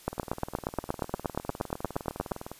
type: two click trains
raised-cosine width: 1 ms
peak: -23 / -13 dBFS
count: 48 / 20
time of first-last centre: 0.13-2.516 / 0.08-2.318 s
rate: 19.7 / 8.49 Hz
effects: white hiss -53 dBFS RMS until 2.59 s + resampled to 32000 Hz